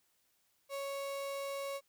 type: tone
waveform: 35% pulse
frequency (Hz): 554.4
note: C#5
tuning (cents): 0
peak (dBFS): -36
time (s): 0.69-1.81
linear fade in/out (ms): 50
effects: white hiss -75 dBFS RMS until 1.88 s